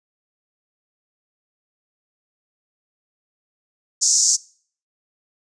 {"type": "band-pass noise", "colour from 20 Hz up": "white", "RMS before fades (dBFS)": -17, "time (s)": [4.01, 4.37], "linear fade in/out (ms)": 20, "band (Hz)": [5500, 7200], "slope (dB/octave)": 48, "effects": ["noise-tail reverb RT60 0.5 s tail -23 dB re dry", "resampled to 22050 Hz"]}